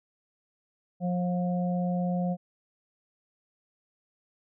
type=harmonic tone; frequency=178.4 Hz; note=F3; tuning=37 cents sharp; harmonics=1 / 3 / 4; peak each=-26 / -35 / -36 dBFS; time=1-2.37 s; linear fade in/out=50 ms; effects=none